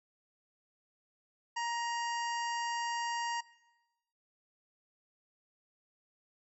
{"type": "harmonic tone", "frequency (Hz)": 940, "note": "A#5", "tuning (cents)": 14, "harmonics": [1, 2, 3, 5, 6, 7, 8], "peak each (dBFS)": [-34, -40, -44, -48, -50, -51, -52], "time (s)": [1.56, 3.41], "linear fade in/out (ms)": 10, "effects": ["noise-tail reverb RT60 1.0 s tail -20 dB re dry"]}